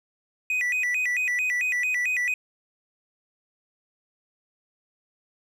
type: tone with vibrato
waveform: triangle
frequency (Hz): 2217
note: C#7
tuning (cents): 0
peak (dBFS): -21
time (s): 0.5-2.34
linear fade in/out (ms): 2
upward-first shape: square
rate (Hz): 4.5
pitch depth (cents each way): 210
effects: none